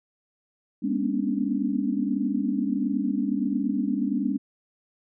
sine tone cluster, 202.7 / 236.7 / 245.1 / 273.9 / 295.4 Hz, G#3 / A#3 / B3 / C#4 / D4, -42 / +27 / -13 / -21 / +10 cents, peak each -28 / -31 / -31 / -28 / -30 dBFS, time 0.82-4.38 s, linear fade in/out 20 ms, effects none

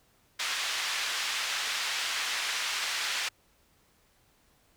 pink band-pass noise, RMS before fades -32 dBFS, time 0.39-3.29 s, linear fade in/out 10 ms, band 1700 to 5500 Hz, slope 12 dB/octave, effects pink hiss -66 dBFS RMS until 4.76 s

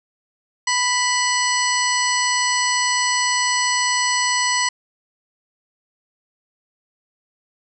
harmonic tone with a mistuned harmonic, 987.8 Hz, B5, in tune, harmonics 1 / 2 / 3 / 4 / 5 / 6 / 8, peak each -22 / -22 / -27 / -27 / -28 / -26 / -26 dBFS, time 0.67-4.69 s, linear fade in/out 5 ms, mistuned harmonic 4, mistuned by +150 cents, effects none

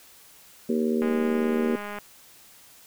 harmonic tone, 78.3 Hz, D#2, 11 cents sharp, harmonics 3 / 4 / 5 / 6 / 7, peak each -24 / -34 / -27 / -31 / -37 dBFS, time 0.69-1.76 s, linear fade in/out 5 ms
click train, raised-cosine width 0.5 ms, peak -21 dBFS, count 200, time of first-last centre 1.02-1.986 s, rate 206 Hz
effects white hiss -52 dBFS RMS until 2.86 s

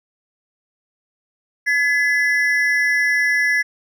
triangle ring-modulated tone, 1858 Hz, A#6, 6 cents flat, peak -10 dBFS, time 1.66-3.63 s, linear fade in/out 20 ms, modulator 155 Hz, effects none

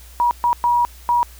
sine tone bursts at uneven times, 960 Hz, B5, 49 cents flat, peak -13 dBFS, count 4, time 0.2-0.31 / 0.44-0.53 / 0.64-0.85 / 1.09-1.23 s, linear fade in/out 0 ms, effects added 60 Hz sine -40 dBFS peak until 1.39 s + white hiss -46 dBFS RMS until 1.39 s

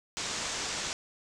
white low-pass noise, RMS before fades -35 dBFS, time 0.17-0.93 s, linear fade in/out 0 ms, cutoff 7700 Hz, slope 48 dB/octave, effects none

